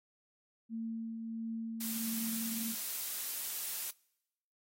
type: tone with tremolo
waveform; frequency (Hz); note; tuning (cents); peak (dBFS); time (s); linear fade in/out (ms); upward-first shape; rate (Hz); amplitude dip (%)
sine; 226.2; A3; +48; -35; 0.69-2.75; 50; triangle; 1.5; 35
type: noise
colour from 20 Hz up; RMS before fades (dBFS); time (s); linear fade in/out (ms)
blue; -38; 1.8-3.91; 10
effects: noise-tail reverb RT60 0.9 s tail -26 dB re dry + AAC 48 kbps